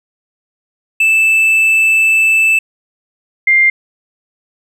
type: tone pair in turn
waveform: triangle / sine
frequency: 2637 / 2100 Hz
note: E7 / C7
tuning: 0 / +6 cents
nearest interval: major third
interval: 394 cents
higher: first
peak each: -6 dBFS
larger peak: neither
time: 1-2.59 / 3.47-3.7 s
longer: first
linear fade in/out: 5 ms
effects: none